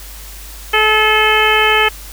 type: harmonic tone with a mistuned harmonic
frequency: 431.4 Hz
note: A4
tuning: 34 cents flat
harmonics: 1 / 2 / 3 / 4 / 5 / 6 / 7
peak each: -17 / -17 / -17 / -17 / -17 / -17 / -17 dBFS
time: 0.73-1.89 s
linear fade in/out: 10 ms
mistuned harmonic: 7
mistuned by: +29 cents
effects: added 50 Hz sine -32 dBFS peak until 2.12 s + white hiss -35 dBFS RMS until 2.12 s